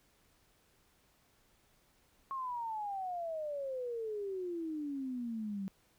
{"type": "exponential sweep", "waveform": "sine", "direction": "down", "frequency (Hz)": [1094, 190], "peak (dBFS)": -36, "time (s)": [2.31, 5.68], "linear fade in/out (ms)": 0, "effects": ["pink hiss -70 dBFS RMS until 5.98 s"]}